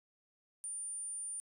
sine tone, 9200 Hz, D9, 37 cents flat, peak -37 dBFS, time 0.64-1.4 s, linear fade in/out 0 ms, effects tanh soft clip ceiling -37 dBFS + 12-bit

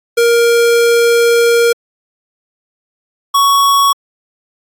square tone pair in turn, 469.1 / 1115.7 Hz, A#4 / C#6, +11 / +11 cents, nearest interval octave + minor third, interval 1500 cents, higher second, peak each -8 dBFS, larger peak neither, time 0.17-1.73 / 3.34-3.93 s, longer first, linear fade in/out 10 ms, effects AAC 64 kbps

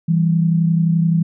sine tone pair together, 164.81 / 196.42 Hz, E3 / G3, 0 / +4 cents, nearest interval minor third, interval 304 cents, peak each -13 / -21 dBFS, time 0.08-1.23 s, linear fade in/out 10 ms, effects none

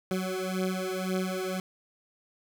20% pulse beating tone pair, 185.5 / 187.4 Hz, F#3 / F#3, +5 / +22 cents, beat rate 1.9 Hz, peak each -27 dBFS, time 0.11-1.6 s, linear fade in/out 2 ms, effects none

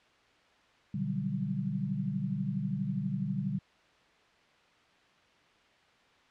sine chord, G major seventh, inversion first, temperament just, 122.5 / 147 / 183.75 / 196 Hz, B2 / D3 / F#3 / G3, -14 / +2 / -12 / 0 cents, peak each -39 / -35 / -37 / -34 dBFS, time 0.94-3.59 s, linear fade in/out 5 ms, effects white hiss -63 dBFS RMS until 6.3 s + low-pass 3000 Hz 12 dB/octave

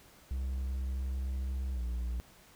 triangle tone with pitch glide, 65.41 to 59.98 Hz, C2 to B1, 0 to -50 cents, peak -30 dBFS, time 0.31-2.2 s, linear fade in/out 0 ms, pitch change -150 cents, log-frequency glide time 1.73-1.8 s, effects pink hiss -59 dBFS RMS until 2.55 s

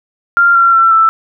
sine tone with pitch steps, 1391 / 1368.7 / 1346.7 / 1325.1 Hz, F6 / F6 / E6 / E6, -7 / -35 / +37 / +9 cents, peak -5 dBFS, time 0.37-1.09 s, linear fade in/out 0 ms, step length 180 ms, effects none

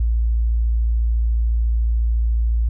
sine tone, 57 Hz, A#1, 38 cents flat, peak -15 dBFS, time 0-2.69 s, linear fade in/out 5 ms, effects none

